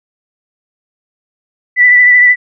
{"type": "tone with vibrato", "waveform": "sine", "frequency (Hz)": 1975.5, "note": "B6", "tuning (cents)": 0, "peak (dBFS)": -3, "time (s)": [1.76, 2.36], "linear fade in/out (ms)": 50, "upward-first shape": "triangle", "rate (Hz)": 13, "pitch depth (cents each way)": 27, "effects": []}